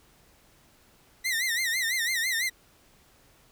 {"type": "tone with vibrato", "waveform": "sawtooth", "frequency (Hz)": 1948, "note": "B6", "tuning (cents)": -24, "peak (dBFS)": -22, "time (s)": [1.24, 2.5], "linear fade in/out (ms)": 20, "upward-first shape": "sine", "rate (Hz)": 6, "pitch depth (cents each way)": 140, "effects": ["pink hiss -60 dBFS RMS until 3.51 s"]}